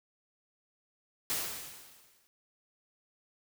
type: noise with exponential decay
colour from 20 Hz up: white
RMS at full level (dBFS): -31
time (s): 1.3-2.27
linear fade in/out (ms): 0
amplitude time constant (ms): 210
effects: none